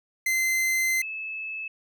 45% pulse / sine tone pair in turn, 2069 / 2607 Hz, C7 / E7, -20 / -20 cents, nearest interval major third, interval 400 cents, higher second, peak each -22 / -31 dBFS, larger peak first, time 0.26-1.02 / 1.02-1.68 s, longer first, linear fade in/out 5 ms, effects none

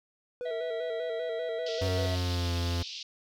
triangle tone with vibrato, 476.1 Hz, A#4, 37 cents sharp, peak -31 dBFS, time 0.41-2.06 s, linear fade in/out 0 ms, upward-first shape square, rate 5.1 Hz, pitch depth 60 cents each way
harmonic tone, 651 Hz, E5, 22 cents flat, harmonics 1 / 3 / 5 / 6, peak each -34 / -46 / -51 / -52 dBFS, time 0.45-2.16 s, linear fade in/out 10 ms
white band-pass noise, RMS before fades -41 dBFS, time 1.66-3.03 s, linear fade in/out 5 ms, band 2700 to 5300 Hz, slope 48 dB/octave
45% pulse tone with pitch glide, 92.5 to 86.31 Hz, F#2 to F2, 0 to -20 cents, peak -28 dBFS, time 1.81-2.83 s, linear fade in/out 10 ms, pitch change -120 cents, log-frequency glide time 1.92-2.52 s
effects none

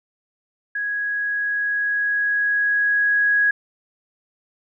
sine tone with level ramp, 1661.2 Hz, G#6, in tune, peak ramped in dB -22 to -14 dBFS, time 0.75-3.51 s, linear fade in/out 5 ms, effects none

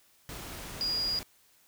sine tone in noise, 4864 Hz, D#8, 40 cents flat, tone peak -28 dBFS, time 0.81-1.19 s, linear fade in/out 0 ms, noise pink, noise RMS -42 dBFS, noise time 0.29-1.23 s, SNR +11 dB, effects white hiss -64 dBFS RMS until 1.67 s

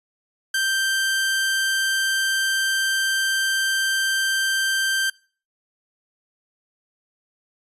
sawtooth tone, 1568 Hz, G6, in tune, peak -16 dBFS, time 0.54-5.1 s, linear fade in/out 5 ms, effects noise-tail reverb RT60 0.4 s tail -23 dB re dry + resampled to 32000 Hz

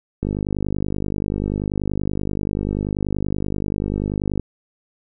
click train, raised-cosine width 3 ms, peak -10 dBFS, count 211, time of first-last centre 0.23-4.397 s, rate 50.4 Hz, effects none

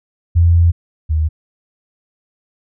sine tone pair in turn, 85 / 78.07 Hz, F2 / D#2, -46 / +6 cents, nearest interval minor second, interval 148 cents, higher first, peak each -7 / -12 dBFS, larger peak first, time 0.35-0.72 / 1.09-1.29 s, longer first, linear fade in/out 20 ms, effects none

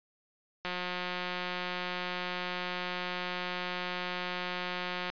click train, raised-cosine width 0.3 ms, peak -19 dBFS, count 802, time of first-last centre 0.65-5.1 s, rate 180 Hz, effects resampled to 11025 Hz

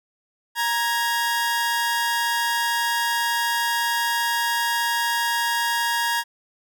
sawtooth tone pair together, 938.1 / 1655 Hz, A#5 / G#6, +11 / -6 cents, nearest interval minor seventh, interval 983 cents, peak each -19 / -21 dBFS, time 0.55-6.24 s, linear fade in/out 50 ms, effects none

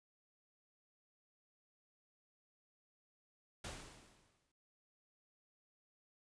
pink noise with exponential decay, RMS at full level -45 dBFS, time 3.64-4.52 s, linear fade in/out 5 ms, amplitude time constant 190 ms, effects resampled to 22050 Hz

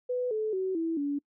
sine tone with pitch steps, 497.5 / 433.1 / 377 / 328.2 / 285.7 Hz, B4 / A4 / F#4 / E4 / D4, +13 / -27 / +32 / -8 / -48 cents, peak -27 dBFS, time 0.09-1.19 s, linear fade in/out 10 ms, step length 220 ms, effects noise-tail reverb RT60 0.1 s tail -25 dB re dry

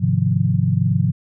sine chord, F minor seventh, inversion first, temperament equal with one note detuned, 103.83 / 130.81 / 152.63 / 174.61 Hz, Ab2 / C3 / Eb3 / F3, 0 / 0 / -33 / 0 cents, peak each -20 / -19 / -22 / -20 dBFS, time 0-1.12 s, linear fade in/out 20 ms, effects none

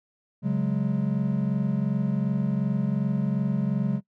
triangle chord, C# suspended fourth, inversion none, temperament equal, 138.59 / 185 / 207.7 Hz, C#3 / F#3 / G#3, 0 / 0 / 0 cents, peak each -25 dBFS, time 0.42-4.01 s, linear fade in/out 50 ms, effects noise-tail reverb RT60 0.1 s tail -22 dB re dry

